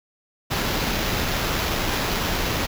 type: noise with sample-and-hold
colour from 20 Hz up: pink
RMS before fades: -24 dBFS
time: 0.5-2.67 s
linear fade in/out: 20 ms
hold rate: 8820 Hz
effects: none